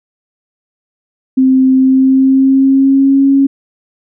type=tone with pitch glide; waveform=sine; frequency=261.6 to 274.4 Hz; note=C4 to C#4; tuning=0 to -17 cents; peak=-5 dBFS; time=1.37-3.47 s; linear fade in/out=10 ms; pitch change=+83 cents; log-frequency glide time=1.74-3.28 s; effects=none

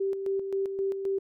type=tone with tremolo; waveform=sine; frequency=390.1 Hz; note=G4; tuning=8 cents flat; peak=-25 dBFS; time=0-1.19 s; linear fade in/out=10 ms; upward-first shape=square; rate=3.8 Hz; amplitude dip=50%; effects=none

